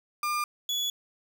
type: tone pair in turn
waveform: 35% pulse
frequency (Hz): 1201 / 3404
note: D6 / G#7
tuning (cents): +38 / +42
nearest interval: octave + tritone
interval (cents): 1804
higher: second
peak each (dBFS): -25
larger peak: neither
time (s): 0.23-0.44 / 0.69-0.9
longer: neither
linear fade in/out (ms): 2
effects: none